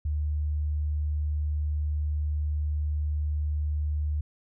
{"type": "tone", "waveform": "sine", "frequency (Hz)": 75, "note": "D2", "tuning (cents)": 37, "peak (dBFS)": -25, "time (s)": [0.05, 4.21], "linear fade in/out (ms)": 5, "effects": []}